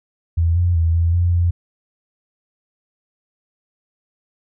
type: tone with pitch steps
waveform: sine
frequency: 83.5 / 87.8 / 82.5 / 84.2 / 87.3 / 86.6 Hz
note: E2 / F2 / E2 / E2 / F2 / F2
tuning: +23 / +10 / +2 / +37 / 0 / -14 cents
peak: -13 dBFS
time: 0.37-1.51 s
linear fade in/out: 10 ms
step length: 190 ms
effects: none